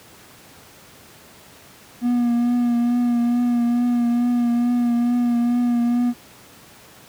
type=tone with vibrato; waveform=triangle; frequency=240.2 Hz; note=B3; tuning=48 cents flat; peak=-14 dBFS; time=2.01-6.14 s; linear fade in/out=50 ms; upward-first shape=triangle; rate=2.3 Hz; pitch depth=28 cents each way; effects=pink hiss -46 dBFS RMS until 7.08 s + high-pass 100 Hz 12 dB/octave